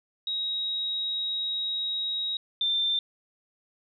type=tone pair in turn; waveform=sine; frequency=3803 / 3575 Hz; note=A#7 / A7; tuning=+34 / +27 cents; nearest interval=minor second; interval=107 cents; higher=first; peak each=-27 / -23 dBFS; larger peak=second; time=0.27-2.37 / 2.61-2.99 s; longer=first; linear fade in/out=2 ms; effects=none